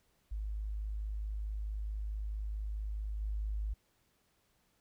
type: tone with level steps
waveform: sine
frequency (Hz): 52.3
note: G#1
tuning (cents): +13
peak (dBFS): -35 / -33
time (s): 0.31-3.74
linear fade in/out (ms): 10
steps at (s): 3.2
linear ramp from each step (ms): 20
effects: pink hiss -74 dBFS RMS until 4.8 s